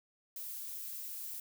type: noise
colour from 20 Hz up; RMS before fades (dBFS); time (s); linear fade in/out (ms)
violet; -43; 0.36-1.4; 2
effects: none